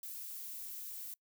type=noise; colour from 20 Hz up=violet; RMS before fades=-45 dBFS; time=0.03-1.14 s; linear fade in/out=2 ms; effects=noise-tail reverb RT60 0.1 s tail -24 dB re dry